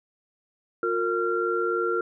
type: tone cluster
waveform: sine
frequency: 356.3 / 459.5 / 1377 Hz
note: F4 / A#4 / F6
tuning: +35 / -25 / -25 cents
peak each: -27 dBFS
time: 0.83-2.01 s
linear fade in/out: 2 ms
effects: none